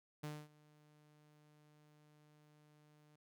sawtooth tone with ADSR envelope, 150.3 Hz, D3, 40 cents sharp, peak -38 dBFS, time 0.23-3.16 s, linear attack 9 ms, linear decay 240 ms, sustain -24 dB, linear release 6 ms, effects none

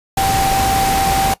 sine tone in noise, 779 Hz, G5, 11 cents flat, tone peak -14 dBFS, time 0.17-1.34 s, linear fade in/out 5 ms, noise pink, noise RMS -19 dBFS, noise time 0.17-1.34 s, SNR +2 dB, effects noise-tail reverb RT60 0.1 s tail -17 dB re dry + resampled to 32000 Hz

